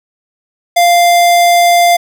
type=tone; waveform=square; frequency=696 Hz; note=F5; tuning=6 cents flat; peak=-6 dBFS; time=0.76-1.97 s; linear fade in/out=10 ms; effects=none